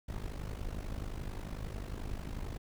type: noise with amplitude modulation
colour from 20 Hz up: brown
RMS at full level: -36 dBFS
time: 0.08-2.58 s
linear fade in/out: 10 ms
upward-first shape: sine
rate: 51.2 Hz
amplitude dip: 80%
effects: none